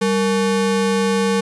square ring-modulated tone, 329.6 Hz, E4, in tune, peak -13 dBFS, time 0.01-1.41 s, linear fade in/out 10 ms, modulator 134 Hz, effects resampled to 24000 Hz

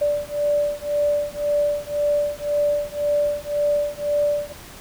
sine beating tone pair, 584 / 585.9 Hz, D5 / D5, -10 / -4 cents, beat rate 1.9 Hz, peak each -22 dBFS, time 0.01-4.53 s, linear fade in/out 10 ms, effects pink hiss -41 dBFS RMS until 4.8 s

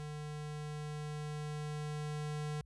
square tone with level ramp, 150 Hz, D3, 37 cents sharp, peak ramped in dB -42 to -37 dBFS, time 0-2.61 s, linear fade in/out 0 ms, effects added 60 Hz sine -58 dBFS peak until 2.65 s + resampled to 24000 Hz

